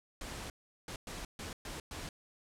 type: noise bursts at uneven times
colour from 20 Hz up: pink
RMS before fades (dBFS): -43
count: 6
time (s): 0.21-0.5 / 0.88-0.96 / 1.07-1.25 / 1.39-1.53 / 1.65-1.8 / 1.91-2.09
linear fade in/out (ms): 2
effects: low-pass 10000 Hz 12 dB/octave